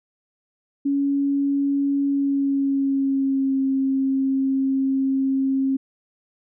sine tone with pitch glide, 280 to 268.4 Hz, C#4 to C4, +18 to +44 cents, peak -18 dBFS, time 0.85-5.77 s, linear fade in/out 10 ms, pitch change -74 cents, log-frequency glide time 2.06-3.6 s, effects none

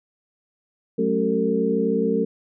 sine tone cluster, 185.2 / 216.8 / 275.3 / 384.7 / 451.9 Hz, F#3 / A3 / C#4 / G4 / A4, +2 / -25 / -12 / -33 / +46 cents, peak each -27 / -24 / -27 / -28 / -22 dBFS, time 0.98-2.25 s, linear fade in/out 10 ms, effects none

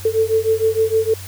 sine beating tone pair, 440 / 446.5 Hz, A4 / A4, 0 / +25 cents, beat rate 6.5 Hz, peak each -17 dBFS, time 0.05-1.14 s, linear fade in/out 5 ms, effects added 94 Hz sine -32 dBFS peak until 1.27 s + white hiss -37 dBFS RMS until 1.27 s

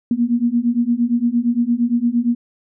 sine beating tone pair, 233.4 / 242.1 Hz, A#3 / B3, +2 / -34 cents, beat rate 8.7 Hz, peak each -18 / -17 dBFS, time 0.11-2.35 s, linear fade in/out 2 ms, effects none

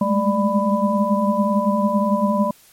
sine tone cluster, 199.6 / 206.7 / 217.5 / 592 / 995 Hz, G3 / G#3 / A3 / D5 / B5, +32 / -8 / -20 / +14 / +13 cents, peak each -22 dBFS, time 0.01-2.51 s, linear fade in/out 5 ms, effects white hiss -51 dBFS RMS until 2.72 s + MP3 64 kbps

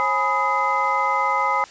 sine tone cluster, 539 / 835 / 990 / 1254 / 2058 Hz, C#5 / G#5 / B5 / D#6 / C7, -49 / +9 / +4 / +13 / -29 cents, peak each -29 / -24 / -23 / -22 / -27 dBFS, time 0-1.64 s, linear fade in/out 0 ms, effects white hiss -44 dBFS RMS until 1.7 s + resampled to 16000 Hz

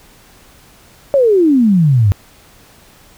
sine exponential sweep, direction down, 578 to 94 Hz, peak -7 dBFS, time 1.14-2.12 s, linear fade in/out 0 ms, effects pink hiss -45 dBFS RMS until 3.17 s

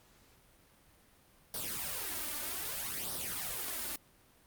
white noise with flanger, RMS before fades -38 dBFS, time 1.54-3.96 s, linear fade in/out 2 ms, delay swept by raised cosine 0.2 to 3.4 ms, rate 0.63 Hz, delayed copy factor +0.65, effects pink hiss -64 dBFS RMS until 4.46 s + Opus 48 kbps

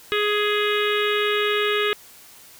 harmonic tone, 417.2 Hz, G#4, 8 cents sharp, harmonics 1 / 3 / 4 / 5 / 6 / 7 / 8 / 9, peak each -22 / -27 / -28 / -29 / -30 / -30 / -31 / -32 dBFS, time 0.12-1.93 s, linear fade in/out 0 ms, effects white hiss -47 dBFS RMS until 2.59 s

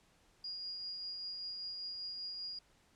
sine tone with tremolo, 4856 Hz, D#8, 43 cents flat, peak -39 dBFS, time 0.44-2.59 s, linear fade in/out 5 ms, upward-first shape triangle, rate 5.1 Hz, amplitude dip 30%, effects pink hiss -69 dBFS RMS until 2.95 s + low-pass 9000 Hz 12 dB/octave

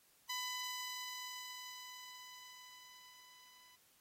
10% pulse tone with level ramp, 1000 Hz, B5, 21 cents sharp, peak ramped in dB -30 to -55 dBFS, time 0.29-3.76 s, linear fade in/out 10 ms, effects white hiss -70 dBFS RMS until 4 s + AAC 48 kbps

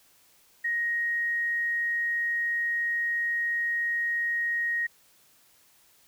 sine tone, 1877 Hz, A#6, 11 cents sharp, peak -25 dBFS, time 0.64-4.87 s, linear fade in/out 10 ms, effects white hiss -61 dBFS RMS until 6.07 s

